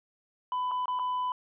triangle tone with dropouts, 1000 Hz, B5, 21 cents sharp, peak -26 dBFS, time 0.52-1.32 s, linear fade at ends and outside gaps 1 ms, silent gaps 0.712-0.716 / 0.857-0.881 / 0.99-0.995 s, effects resampled to 8000 Hz + 11-bit

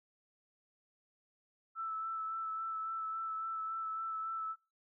sine tone with vibrato, 1318.5 Hz, E6, in tune, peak -36 dBFS, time 1.75-4.56 s, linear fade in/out 50 ms, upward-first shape sine, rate 3.6 Hz, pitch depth 17 cents each way, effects noise-tail reverb RT60 0.3 s tail -23 dB re dry

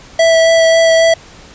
square tone with vibrato, 656 Hz, E5, 9 cents flat, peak -7 dBFS, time 0.19-1.14 s, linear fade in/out 5 ms, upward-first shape sine, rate 3.7 Hz, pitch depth 10 cents each way, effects pink hiss -38 dBFS RMS until 1.54 s + resampled to 16000 Hz

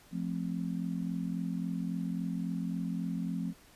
sine chord, F major, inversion none, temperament just, 174.61 / 218.3 / 261.9 Hz, F3 / A3 / C4, 0 / -13 / +2 cents, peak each -34 / -38 / -38 dBFS, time 0.11-3.54 s, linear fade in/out 50 ms, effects pink hiss -59 dBFS RMS until 3.75 s + resampled to 32000 Hz

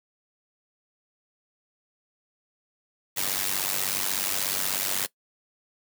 white noise with amplitude modulation, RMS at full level -24 dBFS, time 3.16-5.07 s, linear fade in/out 20 ms, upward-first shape sine, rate 96.5 Hz, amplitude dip 85%, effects noise-tail reverb RT60 0.1 s tail -20 dB re dry + high-pass 100 Hz 12 dB/octave

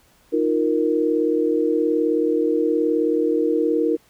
sine chord, Eb suspended second, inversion none, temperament just, 311.1 / 350 / 466.7 Hz, Eb4 / F4 / Bb4, 0 / +4 / +2 cents, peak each -21 / -23 / -20 dBFS, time 0.32-3.97 s, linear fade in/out 20 ms, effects pink hiss -57 dBFS RMS until 4.09 s

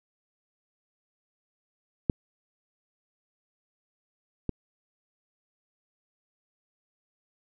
clicks, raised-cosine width 3 ms, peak -9 / -15 dBFS, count 2, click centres 2.098 / 4.493 s, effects none

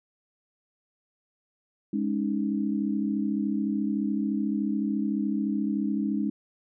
sine chord, Ab suspended fourth, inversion none, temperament equal, 207.7 / 277.2 / 311.1 Hz, Ab3 / Db4 / Eb4, 0 / 0 / 0 cents, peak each -27 / -30 / -31 dBFS, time 1.93-6.3 s, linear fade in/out 5 ms, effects none

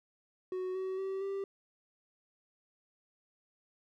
triangle tone with pitch steps, 370 / 377.3 / 384.8 / 392.5 Hz, F#4 / F#4 / G4 / G4, 0 / +34 / -32 / +2 cents, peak -32 dBFS, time 0.52-1.44 s, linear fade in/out 2 ms, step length 230 ms, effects none

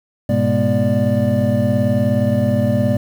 triangle tone cluster, 104.7 / 123.8 / 205.6 / 242.9 / 588 Hz, G#2 / B2 / G#3 / B3 / D5, +15 / +5 / -17 / -29 / +2 cents, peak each -18 dBFS, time 0.29-2.97 s, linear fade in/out 5 ms, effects 7-bit

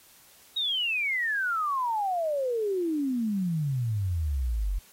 sine exponential sweep, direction down, 3830 to 43.65 Hz, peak -25 dBFS, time 0.56-4.79 s, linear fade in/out 10 ms, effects white hiss -56 dBFS RMS until 4.92 s + AAC 48 kbps

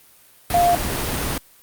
sine tone in noise, 698.5 Hz, F5, in tune, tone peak -13 dBFS, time 0.54-0.75 s, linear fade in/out 2 ms, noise pink, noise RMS -24 dBFS, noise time 0.5-1.38 s, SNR +8 dB, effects white hiss -51 dBFS RMS until 1.62 s + Opus 32 kbps

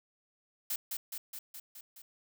blue noise with echo, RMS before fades -34 dBFS, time 0.7-0.76 s, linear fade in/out 5 ms, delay 210 ms, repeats 6, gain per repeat -3 dB, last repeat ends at 2.02 s, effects none

